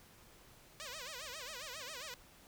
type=tone with vibrato; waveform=5% pulse; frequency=557 Hz; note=C#5; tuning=8 cents sharp; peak=-33 dBFS; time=0.8-2.14 s; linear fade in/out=0 ms; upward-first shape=sine; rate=7.4 Hz; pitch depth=250 cents each way; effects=pink hiss -61 dBFS RMS until 2.47 s